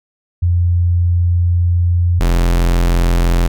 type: tone pair in turn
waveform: sine / 45% pulse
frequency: 87.31 / 43.13 Hz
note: F2 / F1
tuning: 0 / -21 cents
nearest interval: octave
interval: 1221 cents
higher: first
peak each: -10 dBFS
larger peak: neither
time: 0.42-2.2 / 2.2-3.48 s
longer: first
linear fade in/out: 10 ms
effects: none